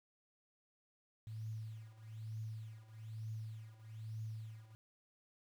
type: tone with tremolo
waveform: sine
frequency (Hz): 110.1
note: A2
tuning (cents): +2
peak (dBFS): -40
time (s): 1.27-4.75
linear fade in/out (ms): 0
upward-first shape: triangle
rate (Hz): 1.1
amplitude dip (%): 90
effects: 11-bit